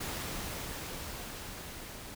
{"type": "noise with level ramp", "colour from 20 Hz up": "pink", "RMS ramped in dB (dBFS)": [-37, -46], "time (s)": [0, 2.15], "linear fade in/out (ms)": 10, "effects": []}